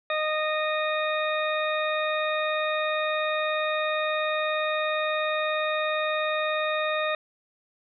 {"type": "harmonic tone", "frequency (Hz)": 617, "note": "D#5", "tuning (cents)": -15, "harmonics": [1, 2, 3, 4, 6], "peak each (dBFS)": [-27, -30, -32, -33, -35], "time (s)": [0.1, 7.15], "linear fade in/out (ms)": 2, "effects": []}